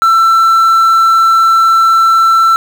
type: tone with quantisation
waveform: triangle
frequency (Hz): 1338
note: E6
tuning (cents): +25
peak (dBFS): -3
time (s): 0.02-2.56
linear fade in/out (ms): 0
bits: 5
effects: none